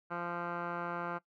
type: tone with low-pass filter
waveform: 10% pulse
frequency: 173.1 Hz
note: F3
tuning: 15 cents flat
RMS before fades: -38 dBFS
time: 0.1-1.19 s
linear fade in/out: 20 ms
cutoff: 1500 Hz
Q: 7.7
effects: noise-tail reverb RT60 0.1 s tail -20 dB re dry